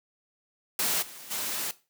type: noise with level steps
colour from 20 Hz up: white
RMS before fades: -27 / -45 / -32 dBFS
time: 0.79-1.71 s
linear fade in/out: 2 ms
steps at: 1.01 / 1.3 s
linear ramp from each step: 20 ms
effects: noise-tail reverb RT60 0.3 s tail -17 dB re dry + high-pass 150 Hz 12 dB/octave